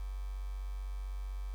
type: tone with quantisation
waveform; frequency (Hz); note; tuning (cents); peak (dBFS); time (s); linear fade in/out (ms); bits
sine; 47.87; G1; -40; -36; 0-1.54; 0; 9
effects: none